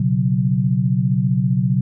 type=chord; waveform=sine; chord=B suspended second; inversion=none; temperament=equal; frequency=123.47 / 138.59 / 185 Hz; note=B2 / C#3 / F#3; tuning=0 / 0 / 0 cents; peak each=-19 dBFS; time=0-1.81 s; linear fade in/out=5 ms; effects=none